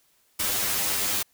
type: noise with comb filter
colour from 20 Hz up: white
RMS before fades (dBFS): -26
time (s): 0.39-1.23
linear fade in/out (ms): 10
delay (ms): 10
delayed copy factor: +0.8
effects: white hiss -65 dBFS RMS until 1.33 s